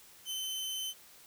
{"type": "tone", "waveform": "sawtooth", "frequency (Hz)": 3063, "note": "G7", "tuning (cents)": -41, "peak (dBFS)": -32, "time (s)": [0.25, 0.94], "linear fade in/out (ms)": 50, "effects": ["white hiss -57 dBFS RMS until 1.26 s"]}